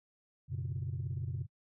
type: chord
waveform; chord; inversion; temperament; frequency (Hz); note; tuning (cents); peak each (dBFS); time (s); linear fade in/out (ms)
sine; F# suspended fourth; none; equal with one note detuned; 92.5 / 121.35 / 138.59; F#2 / B2 / C#3; 0 / -30 / 0; -38 / -38 / -38; 0.48-1.47; 50
effects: noise-tail reverb RT60 0.1 s tail -26 dB re dry + tanh soft clip ceiling -29 dBFS